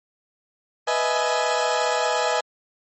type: chord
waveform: 30% pulse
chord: E major seventh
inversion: second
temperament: equal with one note detuned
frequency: 493.9 / 622.3 / 659.3 / 841.2 Hz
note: B4 / D#5 / E5 / G#5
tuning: 0 / 0 / 0 / +22 cents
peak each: -23 / -23 / -25 / -22 dBFS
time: 0.87-2.41 s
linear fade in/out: 10 ms
effects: MP3 32 kbps